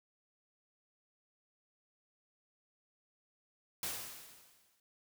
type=noise with exponential decay; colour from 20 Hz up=white; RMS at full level=-37 dBFS; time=3.83-4.8 s; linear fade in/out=1 ms; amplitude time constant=210 ms; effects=none